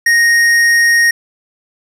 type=tone with hard clipping; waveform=triangle; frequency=1864.7 Hz; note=A#6; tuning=in tune; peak=-9 dBFS; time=0.06-1.11 s; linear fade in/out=5 ms; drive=14 dB; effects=none